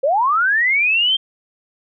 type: linear sweep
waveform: sine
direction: up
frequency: 508 to 3200 Hz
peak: -13 dBFS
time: 0.03-1.17 s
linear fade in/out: 10 ms
effects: none